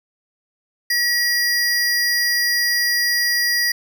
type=tone pair together; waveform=square; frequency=1921 / 4841 Hz; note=B6 / D#8; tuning=-48 / -48 cents; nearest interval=octave + major third; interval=1600 cents; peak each=-19 / -21 dBFS; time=0.9-3.72 s; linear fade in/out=5 ms; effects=none